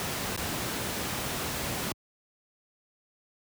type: noise with dropouts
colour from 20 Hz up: pink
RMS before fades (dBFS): -32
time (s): 0-1.92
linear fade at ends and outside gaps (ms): 1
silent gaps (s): 0.364-0.375
effects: high-pass 80 Hz 12 dB/octave